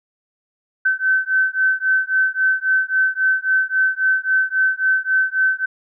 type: beating tone pair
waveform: sine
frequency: 1531 / 1534.7 Hz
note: G6 / G6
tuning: -41 / -37 cents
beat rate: 3.7 Hz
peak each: -18 dBFS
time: 0.85-5.66 s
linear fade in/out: 10 ms
effects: none